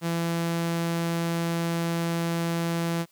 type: tone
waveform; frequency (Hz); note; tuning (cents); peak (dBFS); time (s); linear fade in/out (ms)
sawtooth; 168.1; E3; +34; -21; 0.01-3.06; 50
effects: white hiss -63 dBFS RMS until 3.11 s